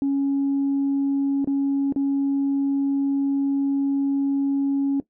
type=tone with dropouts; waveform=sine; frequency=277.2 Hz; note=C#4; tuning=in tune; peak=-17 dBFS; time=0.02-5 s; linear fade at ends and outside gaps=1 ms; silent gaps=1.445-1.474 / 1.924-1.961 s; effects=noise-tail reverb RT60 0.1 s tail -17 dB re dry + tanh soft clip ceiling -16 dBFS